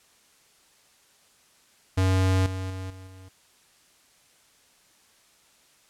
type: tone with level steps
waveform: square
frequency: 94 Hz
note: F#2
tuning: 28 cents sharp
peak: -20 / -30 / -33 / -42 / -45 dBFS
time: 1.97-3.29 s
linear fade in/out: 10 ms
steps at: 2.46 / 2.7 / 2.9 / 3.07 s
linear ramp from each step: 2 ms
effects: white hiss -60 dBFS RMS until 5.89 s + low-pass 10000 Hz 12 dB/octave